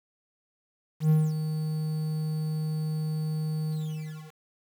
triangle tone with ADSR envelope, 155.56 Hz, D#3, in tune, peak -15 dBFS, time 1-4.35 s, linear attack 100 ms, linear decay 220 ms, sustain -10 dB, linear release 640 ms, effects 8-bit

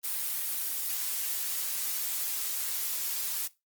blue noise, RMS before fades -32 dBFS, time 0.03-3.48 s, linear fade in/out 20 ms, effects noise-tail reverb RT60 0.2 s tail -17 dB re dry + Opus 24 kbps

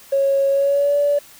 triangle tone with pitch glide, 550 to 576.7 Hz, C#5 to D5, -14 to -32 cents, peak -10 dBFS, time 0.12-1.19 s, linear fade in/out 10 ms, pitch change +82 cents, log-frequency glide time 0.5-0.97 s, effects tanh soft clip ceiling -12 dBFS + white hiss -45 dBFS RMS until 1.39 s

